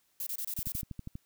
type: noise bursts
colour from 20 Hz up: violet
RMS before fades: -36 dBFS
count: 7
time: 0.2-0.812 s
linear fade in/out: 2 ms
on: 66 ms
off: 25 ms
type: click train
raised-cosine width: 5 ms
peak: -27 dBFS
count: 8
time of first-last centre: 0.59-1.155 s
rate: 12.4 Hz
effects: white hiss -72 dBFS RMS until 1.25 s